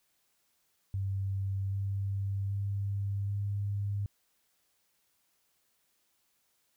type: tone with pitch steps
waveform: sine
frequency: 97.4 / 98.59 / 99.79 / 101.01 Hz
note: G2 / G2 / G2 / G#2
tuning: -11 / +10 / +31 / -48 cents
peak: -30 dBFS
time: 0.94-4.06 s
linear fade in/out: 0 ms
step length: 780 ms
effects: white hiss -74 dBFS RMS until 6.76 s